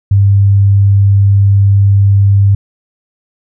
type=tone; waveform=sine; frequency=99.5 Hz; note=G2; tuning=26 cents sharp; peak=-4 dBFS; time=0.11-2.55 s; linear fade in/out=5 ms; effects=none